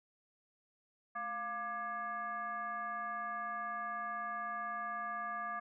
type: tone with frequency modulation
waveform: sine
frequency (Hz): 1187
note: D6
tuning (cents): +18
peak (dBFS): -37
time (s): 1.15-5.6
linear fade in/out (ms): 10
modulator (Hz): 486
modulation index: 1
effects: none